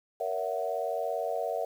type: chord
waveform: sine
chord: F# dominant seventh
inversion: first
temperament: equal with one note detuned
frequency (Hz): 466.2 / 562.4 / 659.3 / 740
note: A#4 / C#5 / E5 / F#5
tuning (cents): 0 / +25 / 0 / 0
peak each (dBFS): -35 / -35 / -33 / -35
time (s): 0.2-1.65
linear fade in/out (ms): 5
effects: 9-bit